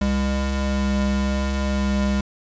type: tone pair together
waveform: square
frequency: 66.97 / 201.9 Hz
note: C2 / G#3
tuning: +41 / -49 cents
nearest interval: octave + perfect fifth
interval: 1910 cents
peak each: -23 dBFS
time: 0.01-2.21 s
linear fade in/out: 5 ms
effects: resampled to 16000 Hz